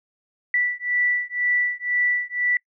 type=beating tone pair; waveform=sine; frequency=1964 / 1966 Hz; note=B6 / B6; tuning=-10 / -8 cents; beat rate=2 Hz; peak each=-23 dBFS; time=0.54-2.57 s; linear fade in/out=2 ms; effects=noise-tail reverb RT60 0.1 s tail -26 dB re dry